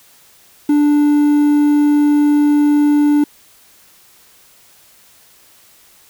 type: tone with quantisation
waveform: triangle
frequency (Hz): 293.7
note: D4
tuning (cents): 0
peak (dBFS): -7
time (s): 0.69-3.24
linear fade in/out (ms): 5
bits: 6
effects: white hiss -48 dBFS RMS until 6.09 s